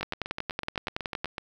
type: two click trains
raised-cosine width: 0.3 ms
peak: -13 / -17 dBFS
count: 14 / 12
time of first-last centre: 0.03-1.245 / 0.01-1.382 s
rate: 10.7 / 8.02 Hz
effects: 8-bit